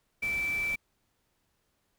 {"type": "tone in noise", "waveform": "sine", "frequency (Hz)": 2326, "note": "D7", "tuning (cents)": -17, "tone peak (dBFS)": -28, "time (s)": [0.22, 0.76], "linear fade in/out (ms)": 10, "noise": "pink", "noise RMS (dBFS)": -44, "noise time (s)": [0.22, 0.76], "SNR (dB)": 13, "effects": ["pink hiss -75 dBFS RMS until 1.98 s"]}